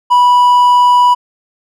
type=tone; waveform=triangle; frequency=982 Hz; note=B5; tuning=10 cents flat; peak=-3 dBFS; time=0.1-1.15 s; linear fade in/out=20 ms; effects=none